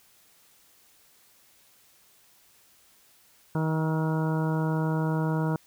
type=harmonic tone with a mistuned harmonic; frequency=158.4 Hz; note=D#3; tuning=31 cents sharp; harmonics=1 / 2 / 3 / 4 / 5 / 6 / 7 / 8 / 9; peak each=-25 / -32 / -35 / -38 / -42 / -36 / -45 / -44 / -41 dBFS; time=3.55-5.56 s; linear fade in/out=2 ms; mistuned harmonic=8; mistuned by=+39 cents; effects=white hiss -60 dBFS RMS until 5.66 s